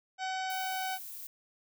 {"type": "harmonic tone", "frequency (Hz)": 755, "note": "F#5", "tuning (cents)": 35, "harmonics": [1, 2, 3, 4, 5, 6, 7, 8, 10], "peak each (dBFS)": [-34, -40, -44, -46, -48, -50, -51, -52, -54], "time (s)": [0.18, 0.99], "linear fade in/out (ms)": 50}
{"type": "noise", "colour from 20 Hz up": "violet", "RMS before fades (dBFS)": -44, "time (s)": [0.5, 1.27], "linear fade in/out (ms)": 2}
{"effects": []}